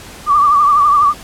sine tone with vibrato, 1168 Hz, D6, 10 cents flat, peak -7 dBFS, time 0.26-1.14 s, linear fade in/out 50 ms, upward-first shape triangle, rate 12 Hz, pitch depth 83 cents each way, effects pink hiss -34 dBFS RMS until 1.23 s + low-pass 12000 Hz 12 dB/octave

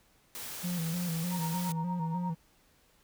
white noise, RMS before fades -41 dBFS, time 0.35-1.72 s, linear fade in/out 0 ms
triangle tone with vibrato, 170.2 Hz, F3, 44 cents flat, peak -29 dBFS, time 0.63-2.35 s, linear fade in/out 20 ms, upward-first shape square, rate 3.3 Hz, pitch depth 67 cents each way
sine tone with tremolo, 932.3 Hz, A#5, in tune, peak -34 dBFS, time 1.3-2.35 s, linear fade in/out 50 ms, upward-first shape sine, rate 8.5 Hz, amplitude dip 80%
effects pink hiss -66 dBFS RMS until 3.03 s

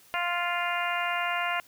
harmonic tone, 349.2 Hz, F4, in tune, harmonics 2 / 3 / 4 / 5 / 6 / 7 / 8, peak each -32 / -33 / -33 / -36 / -34 / -37 / -36 dBFS, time 0.14-1.6 s, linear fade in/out 0 ms, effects white hiss -57 dBFS RMS until 1.67 s

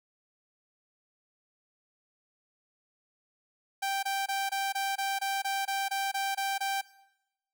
sawtooth tone bursts, 784 Hz, G5, in tune, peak -25 dBFS, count 13, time 3.82-6.814 s, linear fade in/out 10 ms, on 210 ms, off 22 ms, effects noise-tail reverb RT60 0.9 s tail -20 dB re dry

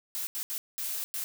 blue noise bursts at uneven times, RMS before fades -34 dBFS, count 5, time 0.15-0.27 / 0.35-0.43 / 0.5-0.58 / 0.78-1.04 / 1.14-1.24 s, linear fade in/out 0 ms, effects none

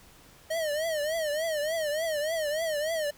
square tone with vibrato, 622.3 Hz, D#5, in tune, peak -28 dBFS, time 0.5-3.11 s, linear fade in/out 10 ms, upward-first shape triangle, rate 3.4 Hz, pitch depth 140 cents each way, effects pink hiss -55 dBFS RMS until 3.17 s

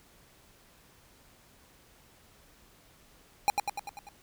square tone with echo, 813 Hz, G#5, 37 cents flat, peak -21 dBFS, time 3.48-3.5 s, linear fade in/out 0 ms, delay 98 ms, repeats 6, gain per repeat -4 dB, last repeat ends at 4.088 s, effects pink hiss -60 dBFS RMS until 4.22 s

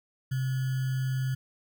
sine tone with sample-and-hold, 130.81 Hz, C3, in tune, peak -26 dBFS, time 0.31-1.35 s, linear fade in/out 10 ms, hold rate 1575 Hz, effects none

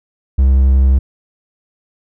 triangle tone with vibrato, 66.3 Hz, C2, 23 cents sharp, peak -5 dBFS, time 0.38-0.99 s, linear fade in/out 10 ms, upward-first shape sine, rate 11 Hz, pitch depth 9 cents each way, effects none

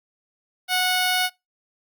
10% pulse tone, 734 Hz, F#5, 14 cents flat, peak -11 dBFS, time 0.68-1.3 s, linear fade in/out 50 ms, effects noise-tail reverb RT60 0.2 s tail -23 dB re dry + Opus 48 kbps

